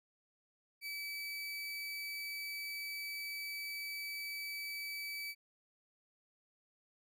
30% pulse tone, 2298 Hz, D7, 38 cents flat, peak -38 dBFS, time 0.81-5.35 s, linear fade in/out 50 ms, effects none

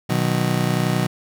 35% pulse chord, B major, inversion none, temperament just, 123.47 / 154.34 / 185.21 Hz, B2 / D#3 / F#3, 0 / -14 / +2 cents, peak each -21 dBFS, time 0.09-1.07 s, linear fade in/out 10 ms, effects none

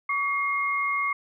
sine tone pair together, 1134.2 / 2141 Hz, C#6 / C7, +39 / +39 cents, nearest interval major seventh, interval 1100 cents, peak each -26 / -26 dBFS, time 0.09-1.13 s, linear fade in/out 5 ms, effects none

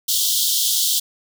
pink high-pass noise, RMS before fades -19 dBFS, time 0.08-1 s, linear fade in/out 10 ms, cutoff 3100 Hz, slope 96 dB/octave, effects none

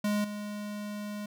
square tone with level steps, 207.7 Hz, G#3, in tune, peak -27 / -36 dBFS, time 0.04-1.26 s, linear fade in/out 5 ms, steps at 0.24 s, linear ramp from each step 5 ms, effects none

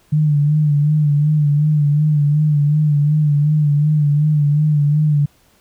sine tone with vibrato, 148.9 Hz, D3, 24 cents sharp, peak -11 dBFS, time 0.12-5.26 s, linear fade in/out 10 ms, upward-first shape sine, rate 2.7 Hz, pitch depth 52 cents each way, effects pink hiss -55 dBFS RMS until 5.6 s

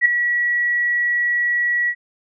sine tone with ADSR envelope, 1930 Hz, B6, 40 cents flat, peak -7 dBFS, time 0.01-1.95 s, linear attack 45 ms, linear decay 4 ms, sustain -9 dB, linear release 62 ms, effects none

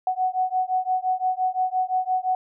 sine beating tone pair, 740 / 745.8 Hz, F#5 / F#5, 0 / +14 cents, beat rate 5.8 Hz, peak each -24 dBFS, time 0.07-2.35 s, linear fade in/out 2 ms, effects none

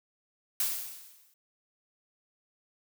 blue noise with exponential decay, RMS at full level -27 dBFS, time 0.6-1.34 s, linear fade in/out 2 ms, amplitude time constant 160 ms, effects none

